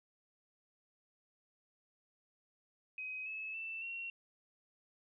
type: tone with pitch steps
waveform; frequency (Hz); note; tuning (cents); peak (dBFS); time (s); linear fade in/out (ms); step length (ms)
sine; 2524 / 2592 / 2662 / 2733; D#7 / E7 / E7 / F7; +24 / -30 / +16 / -38; -40; 2.98-4.1; 2; 280
effects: none